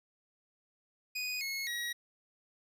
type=tone with pitch steps; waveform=25% pulse; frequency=2486 / 2177 / 1905.9 Hz; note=D#7 / C#7 / A#6; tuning=-2 / -32 / +38 cents; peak=-31 dBFS; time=1.15-1.93 s; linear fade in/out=10 ms; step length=260 ms; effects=none